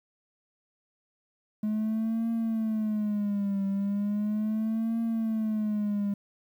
triangle tone with vibrato, 211.9 Hz, G#3, 35 cents sharp, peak -23 dBFS, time 1.63-6.14 s, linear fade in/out 5 ms, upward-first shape triangle, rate 0.37 Hz, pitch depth 140 cents each way, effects tanh soft clip ceiling -20 dBFS + 10-bit

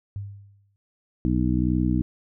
sine tone with exponential decay, 100.1 Hz, G2, 37 cents sharp, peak -27 dBFS, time 0.16-0.76 s, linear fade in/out 0 ms, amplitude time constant 130 ms
harmonic tone, 61.9 Hz, B1, 5 cents sharp, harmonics 1 / 2 / 3 / 4 / 5, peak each -26 / -26 / -26 / -26 / -26 dBFS, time 1.25-2.02 s, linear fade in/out 0 ms
effects none

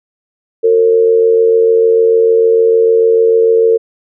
sine tone with amplitude modulation, 453.6 Hz, A#4, 47 cents flat, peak -3 dBFS, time 0.63-3.78 s, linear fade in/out 20 ms, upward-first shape sine, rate 86.7 Hz, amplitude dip 60%, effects none

